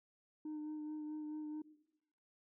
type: tone with vibrato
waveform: sine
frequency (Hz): 304.6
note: D#4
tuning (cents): -37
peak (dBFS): -39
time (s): 0.45-1.62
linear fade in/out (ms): 5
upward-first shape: sine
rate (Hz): 4.6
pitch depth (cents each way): 16
effects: noise-tail reverb RT60 0.9 s tail -17 dB re dry + tanh soft clip ceiling -40 dBFS